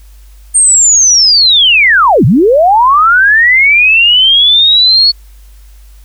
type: linear two-way sweep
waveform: sine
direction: down then up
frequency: 8770 to 101.9 to 4417 Hz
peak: -3 dBFS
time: 0.54-5.12 s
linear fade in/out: 20 ms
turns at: 2.25 s
effects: added 50 Hz sine -33 dBFS peak until 6.04 s + white hiss -48 dBFS RMS until 6.04 s